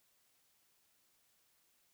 silence, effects white hiss -74 dBFS RMS until 1.93 s

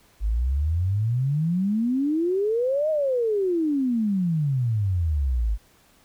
sine exponential two-way sweep, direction up then down, 49.79 to 636 to 49.79 Hz, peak -20 dBFS, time 0.2-5.58 s, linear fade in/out 50 ms, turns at 2.9 s, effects pink hiss -58 dBFS RMS until 6.04 s

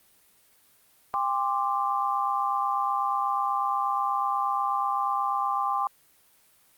sine chord, G suspended fourth, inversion none, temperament equal with one note detuned, 801.4 / 1046.5 / 1174.7 Hz, G5 / C6 / D6, +38 / 0 / 0 cents, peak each -28 dBFS, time 1.14-5.87 s, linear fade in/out 0 ms, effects white hiss -61 dBFS RMS until 6.77 s + Opus 32 kbps

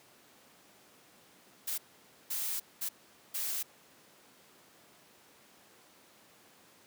blue noise bursts at uneven times, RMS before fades -35 dBFS, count 4, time 1.67-1.78 / 2.3-2.6 / 2.81-2.89 / 3.34-3.63 s, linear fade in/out 10 ms, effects pink hiss -60 dBFS RMS until 6.86 s + high-pass 200 Hz 12 dB/octave

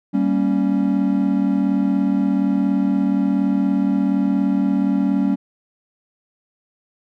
triangle chord, G diminished, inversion none, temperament equal, 196 / 233.1 / 277.2 Hz, G3 / Bb3 / Db4, 0 / 0 / 0 cents, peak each -17 / -21 / -17 dBFS, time 0.13-5.36 s, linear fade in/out 20 ms, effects none

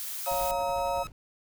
blue noise, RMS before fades -36 dBFS, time 0-0.51 s, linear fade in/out 0 ms
sine chord, Bb minor, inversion first, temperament equal, 554.4 / 698.5 / 932.3 Hz, Db5 / F5 / Bb5, 0 / 0 / 0 cents, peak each -31 dBFS, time 0.26-1.04 s, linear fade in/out 20 ms
sawtooth tone with pitch glide, 1272 to 1283.1 Hz, D#6 to E6, +38 to -47 cents, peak -34 dBFS, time 0.26-1.07 s, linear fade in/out 0 ms, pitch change +15 cents, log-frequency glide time 0.4-0.88 s
brown noise with tremolo, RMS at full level -42 dBFS, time 0.31-1.12 s, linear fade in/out 2 ms, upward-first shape triangle, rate 11 Hz, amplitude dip 65%
effects none

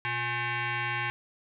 sine tone with frequency modulation, 355.1 Hz, F4, 29 cents sharp, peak -28 dBFS, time 0.05-1.1 s, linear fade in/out 0 ms, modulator 477 Hz, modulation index 5.1, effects none

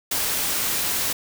white noise, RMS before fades -24 dBFS, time 0.11-1.13 s, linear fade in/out 5 ms, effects none

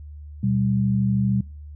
sine tone pair together, 122.2 / 195.16 Hz, B2 / G3, -18 / -7 cents, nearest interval minor sixth, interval 811 cents, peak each -21 dBFS, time 0.43-1.41 s, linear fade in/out 5 ms, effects noise-tail reverb RT60 0.4 s tail -25 dB re dry + added 74 Hz sine -36 dBFS peak until 1.75 s

